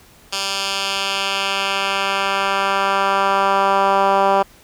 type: tone with band-pass filter sweep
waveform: 10% pulse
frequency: 196 Hz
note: G3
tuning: in tune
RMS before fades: -18 dBFS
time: 0.32-4.43 s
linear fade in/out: 10 ms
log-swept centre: 4600 to 800 Hz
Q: 1.2
effects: pink hiss -48 dBFS RMS until 4.63 s